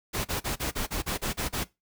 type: noise bursts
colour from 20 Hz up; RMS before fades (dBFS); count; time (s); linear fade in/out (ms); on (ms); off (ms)
pink; -30; 10; 0.13-1.645; 20; 120; 35
effects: noise-tail reverb RT60 0.2 s tail -19 dB re dry